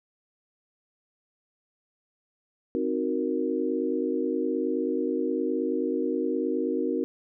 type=chord; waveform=sine; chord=C half-diminished seventh; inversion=none; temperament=equal; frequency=261.6 / 311.1 / 370 / 466.2 Hz; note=C4 / Eb4 / Gb4 / Bb4; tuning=0 / 0 / 0 / 0 cents; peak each=-30 dBFS; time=2.75-7.04 s; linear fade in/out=0 ms; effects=none